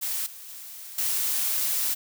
blue noise with level steps, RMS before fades -29 / -43 / -41 / -26 dBFS, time 0.01-1.95 s, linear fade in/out 20 ms, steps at 0.26 / 0.48 / 0.98 s, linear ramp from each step 5 ms, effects none

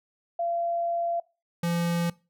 sine / square tone pair in turn, 684 / 171 Hz, F5 / F3, -36 / -36 cents, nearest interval 2 octaves, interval 2400 cents, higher first, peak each -25 dBFS, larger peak neither, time 0.39-1.2 / 1.63-2.1 s, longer first, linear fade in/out 5 ms, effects noise-tail reverb RT60 0.3 s tail -22 dB re dry

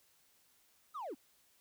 triangle linear sweep, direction down, 1326 to 215.4 Hz, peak -37 dBFS, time 0.94-1.15 s, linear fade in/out 20 ms, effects tanh soft clip ceiling -36 dBFS + white hiss -70 dBFS RMS until 1.6 s

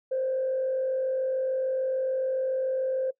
sine tone with frequency modulation, 523.3 Hz, C5, in tune, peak -24 dBFS, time 0.11-3.11 s, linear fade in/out 10 ms, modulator 46.9 Hz, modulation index 0.33, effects noise-tail reverb RT60 0.1 s tail -21 dB re dry + tanh soft clip ceiling -20 dBFS

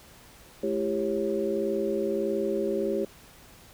sine tone cluster, 215.7 / 334.9 / 396.5 / 546 Hz, A3 / E4 / G4 / C#5, -34 / +27 / +20 / -26 cents, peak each -33 / -32 / -28 / -31 dBFS, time 0.63-3.05 s, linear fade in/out 5 ms, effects pink hiss -52 dBFS RMS until 3.73 s

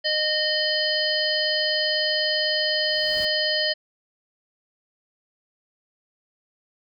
harmonic tone, 614 Hz, D#5, 23 cents flat, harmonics 1 / 3 / 5 / 7 / 8, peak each -27 / -27 / -27 / -27 / -27 dBFS, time 0.04-3.74 s, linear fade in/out 20 ms
pink noise with exponential growth, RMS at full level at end -37 dBFS, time 2.56-3.25 s, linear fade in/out 1 ms, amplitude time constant 150 ms
effects none

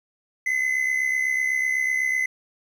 triangle tone pair together, 2025 / 2093 Hz, B6 / C7, +43 / 0 cents, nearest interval minor second, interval 57 cents, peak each -20 / -26 dBFS, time 0.46-2.26 s, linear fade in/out 5 ms, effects 9-bit

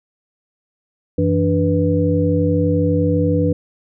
sine tone cluster, 93.4 / 165.3 / 292.9 / 490.9 Hz, F#2 / E3 / D4 / B4, +17 / +5 / -5 / -10 cents, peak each -19 dBFS, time 1.18-3.53 s, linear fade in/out 5 ms, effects none

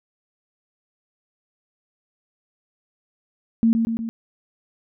sine tone with echo, 227.6 Hz, A#3, 41 cents flat, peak -13 dBFS, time 3.63-3.73 s, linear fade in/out 0 ms, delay 120 ms, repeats 3, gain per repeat -4 dB, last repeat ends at 4.09 s, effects none

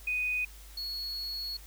sine / triangle tone pair in turn, 2489 / 4355 Hz, D#7 / C#8, 0 / -31 cents, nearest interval minor seventh, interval 969 cents, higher second, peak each -28 / -33 dBFS, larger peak first, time 0.07-0.45 / 0.77-1.57 s, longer second, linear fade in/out 5 ms, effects added 50 Hz sine -48 dBFS peak until 1.66 s + white hiss -54 dBFS RMS until 1.66 s

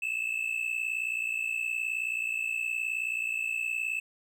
triangle tone pair together, 2598 / 2657 Hz, E7 / E7, -26 / +13 cents, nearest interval unison, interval 39 cents, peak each -30 / -31 dBFS, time 0.02-4 s, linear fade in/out 5 ms, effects none

